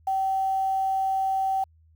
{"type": "tone with quantisation", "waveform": "sine", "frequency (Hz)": 770, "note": "G5", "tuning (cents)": -31, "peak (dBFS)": -22, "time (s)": [0.07, 1.64], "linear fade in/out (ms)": 5, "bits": 8, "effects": ["added 80 Hz sine -55 dBFS peak until 1.95 s"]}